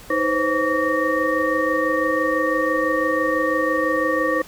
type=tone cluster; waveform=sine; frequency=315 / 506 / 532 / 1141 / 1845 Hz; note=D#4 / B4 / C5 / C#6 / A#6; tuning=+21 / +42 / +29 / +50 / -18 cents; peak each=-24 dBFS; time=0.1-4.42 s; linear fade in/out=5 ms; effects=pink hiss -43 dBFS RMS until 4.47 s